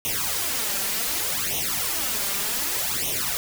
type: noise with flanger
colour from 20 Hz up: white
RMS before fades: -26 dBFS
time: 0.05-3.37 s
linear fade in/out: 0 ms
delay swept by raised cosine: 0.32 to 5.12 ms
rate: 0.66 Hz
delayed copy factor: +0.85
effects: none